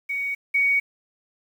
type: tone pair in turn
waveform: sine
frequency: 2242 / 2242 Hz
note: C#7 / C#7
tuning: +19 / +19 cents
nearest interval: unison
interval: 0 cents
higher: neither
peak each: -24 / -17 dBFS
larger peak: second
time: 0.09-0.35 / 0.54-0.8 s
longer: neither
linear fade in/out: 10 ms
effects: 8-bit